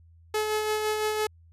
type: tone with tremolo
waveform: sawtooth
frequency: 428.3 Hz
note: A4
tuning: 47 cents flat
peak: -20 dBFS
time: 0.34-1.27 s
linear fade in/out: 5 ms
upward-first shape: sine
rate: 5.9 Hz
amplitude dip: 35%
effects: added 83 Hz sine -52 dBFS peak until 1.52 s + resampled to 32000 Hz